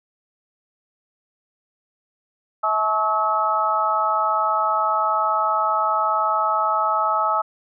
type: harmonic tone with a mistuned harmonic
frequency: 214.9 Hz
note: A3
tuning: 41 cents flat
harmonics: 3 / 4 / 5 / 6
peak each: -26 / -23 / -27 / -20 dBFS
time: 2.63-7.42 s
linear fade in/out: 10 ms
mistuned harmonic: 5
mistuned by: +57 cents
effects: none